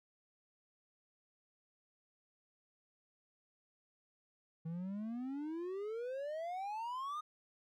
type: exponential sweep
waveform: triangle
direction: up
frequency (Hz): 159.2 to 1246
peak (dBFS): -37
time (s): 4.65-7.21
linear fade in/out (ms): 10
effects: none